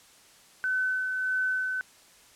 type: tone with tremolo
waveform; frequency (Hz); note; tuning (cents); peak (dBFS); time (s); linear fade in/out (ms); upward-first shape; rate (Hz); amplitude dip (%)
sine; 1515; F#6; +40; -24; 0.64-1.81; 0; sine; 1.6; 35
effects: white hiss -56 dBFS RMS until 2.35 s + low-pass 10000 Hz 12 dB/octave